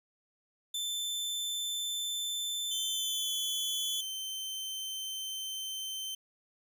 sawtooth tone with pitch glide, 3536 to 3412 Hz, A7 to G#7, +8 to +46 cents, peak -30 dBFS, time 0.74-4.01 s, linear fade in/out 5 ms, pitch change -62 cents, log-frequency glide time 2.9-3.32 s
sawtooth tone, 3096 Hz, G7, 22 cents flat, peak -33 dBFS, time 2.71-6.15 s, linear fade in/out 5 ms
effects none

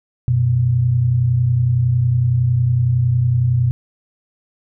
sine tone pair together, 92.72 / 123.6 Hz, F#2 / B2, +4 / +2 cents, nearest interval perfect fourth, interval 498 cents, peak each -21 / -13 dBFS, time 0.28-3.71 s, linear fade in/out 0 ms, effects none

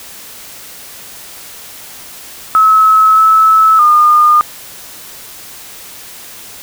sine tone with pitch steps, 1291 / 1302 / 1216 Hz, E6 / E6 / D#6, -37 / -22 / -40 cents, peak -4 dBFS, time 2.55-4.41 s, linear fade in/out 0 ms, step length 620 ms, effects white hiss -32 dBFS RMS until 6.62 s

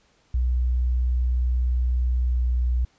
sine tone with pitch glide, 61.74 to 61.28 Hz, B1 to B1, 0 to -13 cents, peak -19 dBFS, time 0.34-2.85 s, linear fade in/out 5 ms, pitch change -13 cents, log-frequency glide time 2.26-2.41 s, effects pink hiss -62 dBFS RMS until 2.98 s + resampled to 16000 Hz

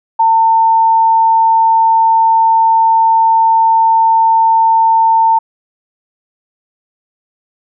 sine tone, 900 Hz, A5, 39 cents sharp, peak -6 dBFS, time 0.19-5.39 s, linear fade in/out 10 ms, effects none

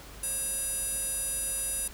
square tone with band-pass filter, 540 Hz, C#5, 45 cents flat, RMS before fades -32 dBFS, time 0.23-1.88 s, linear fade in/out 5 ms, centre 10000 Hz, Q 9.6, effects added 50 Hz sine -47 dBFS peak until 1.93 s + pink hiss -48 dBFS RMS until 1.93 s

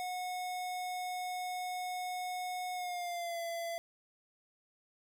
square tone with pitch glide, 729 to 676.3 Hz, F#5 to E5, -26 to +44 cents, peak -37 dBFS, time 0-3.78 s, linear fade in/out 0 ms, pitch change -130 cents, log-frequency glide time 2.74-3.4 s, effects none

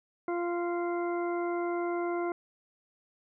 harmonic tone, 346.9 Hz, F4, 12 cents flat, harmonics 1 / 2 / 3 / 4 / 6, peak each -30 / -36 / -40 / -42 / -46 dBFS, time 0.28-2.32 s, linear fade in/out 2 ms, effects none

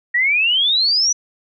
sine exponential sweep, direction up, 1881 to 6000 Hz, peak -13 dBFS, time 0.14-1.13 s, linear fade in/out 10 ms, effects none

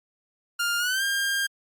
sawtooth tone with pitch glide, 1405 to 1604.6 Hz, F6 to G6, +10 to +40 cents, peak -20 dBFS, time 0.59-1.47 s, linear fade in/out 10 ms, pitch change +230 cents, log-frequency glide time 0.78-1.03 s, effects Opus 48 kbps

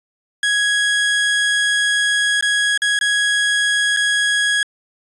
30% pulse tone with dropouts, 1661.2 Hz, G#6, in tune, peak -12 dBFS, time 0.43-4.63 s, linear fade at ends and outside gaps 2 ms, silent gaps 2.41-2.425 / 2.776-2.819 / 2.99-3.011 / 3.965-3.97 s, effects resampled to 24000 Hz

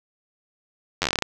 slowing click train, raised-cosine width 0.2 ms, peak -4 dBFS, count 11, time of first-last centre 1.02-1.223 s, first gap 10 ms, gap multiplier 1.15, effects none

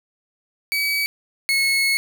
30% pulse tone pair in turn, 2278 / 2186 Hz, C#7 / C#7, +47 / -25 cents, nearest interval minor second, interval 72 cents, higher first, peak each -17 / -14 dBFS, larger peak second, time 0.72-1.06 / 1.49-1.97 s, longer second, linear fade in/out 0 ms, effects none

